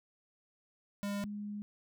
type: tone pair in turn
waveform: square / sine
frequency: 202.2 / 206.8 Hz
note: G#3 / G#3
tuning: -46 / -7 cents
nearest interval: unison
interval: 39 cents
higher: second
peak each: -35 / -38 dBFS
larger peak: first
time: 1.03-1.24 / 1.24-1.62 s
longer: second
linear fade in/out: 0 ms
effects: none